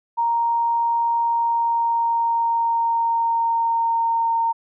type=tone with pitch glide; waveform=sine; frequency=932.3 to 918.4 Hz; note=A#5 to A#5; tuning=0 to -26 cents; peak=-17 dBFS; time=0.17-4.53 s; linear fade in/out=20 ms; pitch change=-26 cents; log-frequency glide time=1.2-4.3 s; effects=none